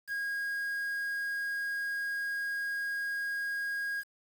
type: tone with quantisation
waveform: triangle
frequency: 1635 Hz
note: G#6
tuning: 28 cents flat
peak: -30 dBFS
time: 0.07-4.04 s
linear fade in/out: 50 ms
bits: 8
effects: none